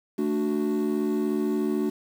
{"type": "chord", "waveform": "triangle", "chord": "D major", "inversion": "second", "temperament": "equal", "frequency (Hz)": [220, 293.7, 370], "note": ["A3", "D4", "F#4"], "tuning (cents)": [0, 0, 0], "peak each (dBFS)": -25, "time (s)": [0.18, 1.9], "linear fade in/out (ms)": 10, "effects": ["tanh soft clip ceiling -14 dBFS", "8-bit"]}